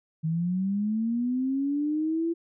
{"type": "linear sweep", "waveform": "sine", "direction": "up", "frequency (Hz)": [156, 338.8], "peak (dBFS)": -24, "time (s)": [0.23, 2.34], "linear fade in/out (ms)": 20, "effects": []}